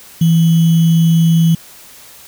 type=tone with sample-and-hold; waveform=sine; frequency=164.81 Hz; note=E3; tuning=in tune; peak=-7 dBFS; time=0.21-1.55 s; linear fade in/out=5 ms; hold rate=3150 Hz; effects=white hiss -39 dBFS RMS until 2.27 s